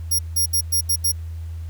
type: tone bursts at uneven times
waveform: 5% pulse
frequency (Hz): 5600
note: F8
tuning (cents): +4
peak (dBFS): -11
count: 6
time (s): 0.11-0.19 / 0.36-0.46 / 0.53-0.61 / 0.72-0.81 / 0.89-0.96 / 1.04-1.12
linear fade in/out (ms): 10
effects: added 82 Hz sine -28 dBFS peak until 1.69 s + pink hiss -54 dBFS RMS until 1.69 s